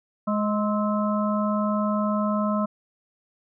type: harmonic tone with a mistuned harmonic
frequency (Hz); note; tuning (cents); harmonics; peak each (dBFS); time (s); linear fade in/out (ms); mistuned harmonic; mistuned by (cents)
209.3; G#3; +14; 1 / 3 / 5 / 6; -23 / -28 / -30 / -31; 0.27-2.66; 10; 6; +62
effects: none